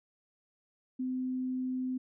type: tone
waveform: sine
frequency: 256.2 Hz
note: C4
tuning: 36 cents flat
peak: -31 dBFS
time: 0.99-1.98 s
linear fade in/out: 10 ms
effects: none